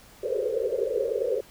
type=band-pass noise; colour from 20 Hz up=white; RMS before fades=-27 dBFS; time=0.23-1.41 s; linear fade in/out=5 ms; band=390 to 550 Hz; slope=96 dB/octave; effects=pink hiss -52 dBFS RMS until 1.5 s